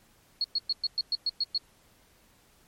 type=tone bursts; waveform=sine; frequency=4330 Hz; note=C#8; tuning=41 cents flat; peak=-24 dBFS; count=9; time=0.41-1.578 s; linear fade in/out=2 ms; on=32 ms; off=110 ms; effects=pink hiss -62 dBFS RMS until 2.67 s + MP3 64 kbps